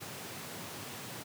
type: high-pass noise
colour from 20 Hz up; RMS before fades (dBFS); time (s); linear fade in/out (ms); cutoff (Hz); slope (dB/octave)
pink; -44; 0-1.24; 20; 100; 48
effects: none